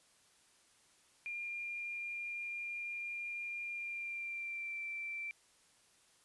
sine tone with pitch glide, 2402 to 2343 Hz, D7 to D7, +38 to -5 cents, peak -39 dBFS, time 1.26-5.31 s, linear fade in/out 0 ms, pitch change -43 cents, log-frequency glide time 3.7-4.81 s, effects white hiss -68 dBFS RMS until 6.24 s + resampled to 24000 Hz

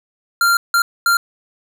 square tone bursts at uneven times, 1387 Hz, F6, 12 cents flat, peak -12 dBFS, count 3, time 0.41-0.57 / 0.74-0.82 / 1.06-1.17 s, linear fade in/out 2 ms, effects none

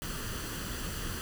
pink noise with comb filter, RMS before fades -37 dBFS, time 0.02-1.21 s, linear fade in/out 0 ms, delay 0.66 ms, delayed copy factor +0.6, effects none

